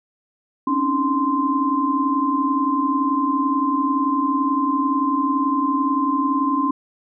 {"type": "tone cluster", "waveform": "sine", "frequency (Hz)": [264.1, 282, 313.5, 1041], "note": ["C4", "C#4", "D#4", "C6"], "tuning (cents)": [16, 30, 13, -9], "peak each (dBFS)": [-26, -21, -28, -20], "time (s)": [0.67, 6.71], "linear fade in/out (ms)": 5, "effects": []}